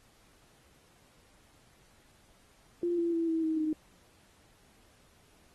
sine tone with pitch steps, 346.9 / 339.4 / 332 / 324.8 / 317.7 / 310.8 Hz, F4 / F4 / E4 / E4 / D#4 / D#4, -12 / -49 / +12 / -26 / +36 / -2 cents, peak -27 dBFS, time 2.83-3.73 s, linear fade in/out 2 ms, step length 150 ms, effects pink hiss -64 dBFS RMS until 5.54 s + AAC 32 kbps

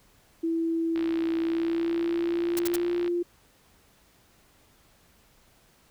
sine tone with pitch glide, 329.6 to 348 Hz, E4 to F4, 0 to -6 cents, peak -24 dBFS, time 0.43-3.23 s, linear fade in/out 10 ms, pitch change +94 cents, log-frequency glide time 1.38-2.94 s
click train, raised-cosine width 0.3 ms, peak -23 dBFS, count 130, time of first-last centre 0.96-3.078 s, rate 60.9 Hz
white noise bursts, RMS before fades -32 dBFS, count 3, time 2.57-2.758 s, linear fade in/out 0 ms, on 20 ms, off 64 ms
effects pink hiss -61 dBFS RMS until 5.9 s

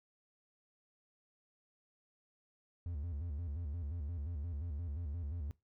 triangle tone with vibrato, 78.8 Hz, D#2, 23 cents sharp, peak -36 dBFS, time 2.86-5.51 s, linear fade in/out 0 ms, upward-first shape square, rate 5.7 Hz, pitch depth 160 cents each way, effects noise-tail reverb RT60 0.2 s tail -20 dB re dry

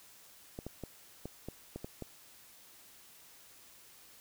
clicks, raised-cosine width 2 ms, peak -27 dBFS, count 8, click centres 0.589 / 0.666 / 0.837 / 1.256 / 1.486 / 1.76 / 1.845 / 2.023 s, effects white hiss -58 dBFS RMS until 4.2 s

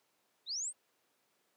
sine linear sweep, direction up, 3549 to 8800 Hz, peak -35 dBFS, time 0.46-0.73 s, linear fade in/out 50 ms, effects pink hiss -75 dBFS RMS until 1.56 s + high-pass 300 Hz 12 dB/octave

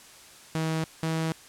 sawtooth tone pair in turn, 160 / 161.3 Hz, D#3 / E3, +49 / -37 cents, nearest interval unison, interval 14 cents, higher second, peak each -22 dBFS, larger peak neither, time 0.55-0.84 / 1.03-1.32 s, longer neither, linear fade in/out 0 ms, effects white hiss -50 dBFS RMS until 1.48 s + low-pass 10000 Hz 12 dB/octave

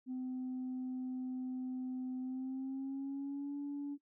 sine tone with pitch glide, 255.8 to 285.5 Hz, C4 to D4, -39 to -49 cents, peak -36 dBFS, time 0.06-3.98 s, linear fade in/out 50 ms, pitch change +190 cents, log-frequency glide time 2.2-3.56 s, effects noise-tail reverb RT60 0.1 s tail -19 dB re dry + tanh soft clip ceiling -35 dBFS

